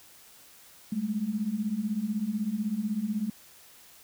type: beating tone pair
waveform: sine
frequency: 200.7 / 216.7 Hz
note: G3 / A3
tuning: +41 / -26 cents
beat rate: 16 Hz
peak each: -32 / -29 dBFS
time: 0.92-3.3 s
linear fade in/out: 5 ms
effects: white hiss -54 dBFS RMS until 4.03 s